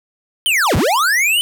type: linear two-way sweep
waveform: square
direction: down then up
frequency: 3170 to 54.8 to 3061 Hz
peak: -13 dBFS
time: 0.46-1.41 s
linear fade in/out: 0 ms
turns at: 0.76 s
effects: none